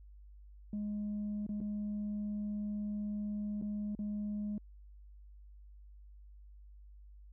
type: tone with dropouts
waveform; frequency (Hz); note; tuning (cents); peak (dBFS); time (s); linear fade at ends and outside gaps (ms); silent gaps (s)
sine; 208; G#3; +3; -33; 0.73-4.58; 2; 1.466-1.491 / 1.604-1.612 / 3.614-3.622 / 3.951-3.99
effects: tanh soft clip ceiling -33 dBFS + added 50 Hz sine -52 dBFS peak until 7.32 s